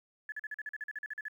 sine tone bursts, 1715 Hz, A6, 45 cents flat, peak -36 dBFS, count 14, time 0.29-1.283 s, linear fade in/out 2 ms, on 31 ms, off 43 ms, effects 11-bit

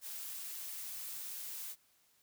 blue noise, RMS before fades -44 dBFS, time 0.01-1.76 s, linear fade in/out 50 ms, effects white hiss -71 dBFS RMS until 2.22 s

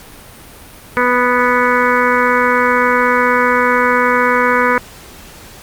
harmonic tone, 246.9 Hz, B3, in tune, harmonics 1 / 2 / 4 / 5 / 6 / 7 / 8 / 9, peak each -20 / -16 / -16 / -18 / -17 / -21 / -22 / -22 dBFS, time 0.97-4.78 s, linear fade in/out 0 ms, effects pink hiss -37 dBFS RMS until 5.62 s + Opus 48 kbps

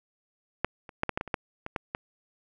clicks, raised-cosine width 0.5 ms, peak -9 / -28 / -10 / -12 / -13 / -16 / -25 / -11 / -20 / -14 / -15 dBFS, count 11, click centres 0.646 / 0.892 / 1.034 / 1.093 / 1.175 / 1.211 / 1.277 / 1.342 / 1.664 / 1.762 / 1.949 s, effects none

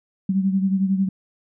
sine beating tone pair, 190.9 / 201.9 Hz, G3 / G#3, -46 / -49 cents, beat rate 11 Hz, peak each -18 / -25 dBFS, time 0.29-1.09 s, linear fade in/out 5 ms, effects none

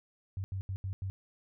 sine tone bursts at uneven times, 95.9 Hz, G2, 37 cents flat, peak -33 dBFS, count 5, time 0.37-0.44 / 0.52-0.61 / 0.69-0.76 / 0.84-0.93 / 1.02-1.1 s, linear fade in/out 0 ms, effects none

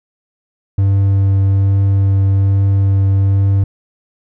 triangle tone with vibrato, 97.9 Hz, G2, 2 cents flat, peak -7 dBFS, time 0.78-3.64 s, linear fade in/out 5 ms, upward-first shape triangle, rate 1.2 Hz, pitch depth 10 cents each way, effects none

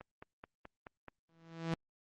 click train, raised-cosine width 0.5 ms, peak -33 dBFS, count 6, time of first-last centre 0.01-1.083 s, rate 4.66 Hz
sawtooth tone with exponential growth, 164.81 Hz, E3, in tune, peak -27 dBFS, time 1.29-1.74 s, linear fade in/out 0 ms, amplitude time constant 96 ms
effects low-pass 5000 Hz 12 dB/octave + Opus 24 kbps

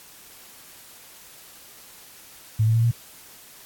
sine tone with pitch steps, 109.4 / 112.09 / 114.84 / 117.66 Hz, A2 / A2 / A#2 / A#2, -9 / +33 / -25 / +17 cents, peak -16 dBFS, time 2.59-2.914 s, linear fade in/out 10 ms, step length 81 ms, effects white hiss -47 dBFS RMS until 3.65 s + AAC 64 kbps

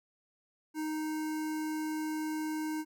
square tone with notch filter, 310.6 Hz, D#4, 3 cents flat, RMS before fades -35 dBFS, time 0.74-2.85 s, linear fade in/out 50 ms, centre 3400 Hz, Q 1.5, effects none

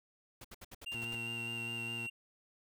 pink noise bursts, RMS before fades -50 dBFS, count 8, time 0.41-1.152 s, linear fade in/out 5 ms, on 35 ms, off 66 ms
triangle tone with vibrato, 2766 Hz, F7, 17 cents flat, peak -37 dBFS, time 0.86-2.1 s, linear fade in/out 10 ms, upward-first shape square, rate 4.9 Hz, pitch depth 14 cents each way
20% pulse tone, 116.54 Hz, A#2, in tune, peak -39 dBFS, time 0.94-2.07 s, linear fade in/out 10 ms
effects none

